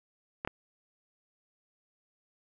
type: clicks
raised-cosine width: 0.5 ms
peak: -18 dBFS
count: 2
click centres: 0.449 / 0.475 s
effects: none